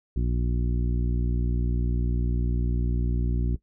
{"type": "harmonic tone", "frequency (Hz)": 60, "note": "B1", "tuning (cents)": -49, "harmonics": [1, 2, 3, 4, 5, 6], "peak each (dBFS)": [-24, -30, -34, -36, -38, -40], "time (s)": [0.16, 3.56], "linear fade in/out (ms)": 5, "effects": ["noise-tail reverb RT60 0.1 s tail -17 dB re dry"]}